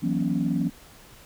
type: chord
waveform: sine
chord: F# dominant seventh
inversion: third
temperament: equal with one note detuned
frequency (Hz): 164.81 / 185 / 238.7 / 277.2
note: E3 / F#3 / A#3 / C#4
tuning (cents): 0 / 0 / +41 / 0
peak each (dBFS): -27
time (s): 0.02-0.7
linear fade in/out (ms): 20
effects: tanh soft clip ceiling -14 dBFS + pink hiss -50 dBFS RMS until 1.25 s